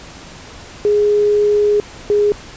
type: tone pair in turn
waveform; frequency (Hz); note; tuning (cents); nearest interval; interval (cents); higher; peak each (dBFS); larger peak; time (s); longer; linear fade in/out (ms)
sine; 415.3 / 413.7; G#4 / G#4; 0 / -7; unison; 7; first; -10; neither; 0.85-1.8 / 2.1-2.32; first; 0
effects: pink hiss -36 dBFS RMS until 2.56 s + resampled to 16000 Hz